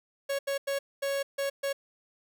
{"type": "tone bursts at uneven times", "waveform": "45% pulse", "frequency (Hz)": 554.4, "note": "C#5", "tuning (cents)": 0, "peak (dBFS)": -28, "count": 6, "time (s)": [[0.29, 0.39], [0.47, 0.58], [0.67, 0.79], [1.02, 1.23], [1.38, 1.5], [1.63, 1.73]], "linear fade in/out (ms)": 10, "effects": []}